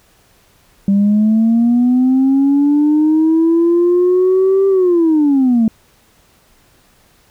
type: linear two-way sweep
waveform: sine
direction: up then down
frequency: 196 to 392 to 217.7 Hz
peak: -7 dBFS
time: 0.88-5.68 s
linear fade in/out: 2 ms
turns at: 4.68 s
effects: tanh soft clip ceiling -6 dBFS + pink hiss -52 dBFS RMS until 7.3 s